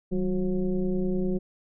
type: tone with frequency modulation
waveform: sine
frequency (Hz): 190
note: F#3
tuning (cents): +46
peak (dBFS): -23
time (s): 0.11-1.39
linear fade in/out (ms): 20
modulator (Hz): 175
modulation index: 1.2
effects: none